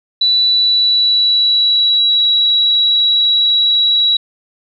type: tone with pitch glide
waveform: sine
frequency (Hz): 3960 to 3892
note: B7 to B7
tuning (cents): +4 to -26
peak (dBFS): -9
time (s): 0.21-4.17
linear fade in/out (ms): 5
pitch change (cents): -30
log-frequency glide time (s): 0.47-2.25
effects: none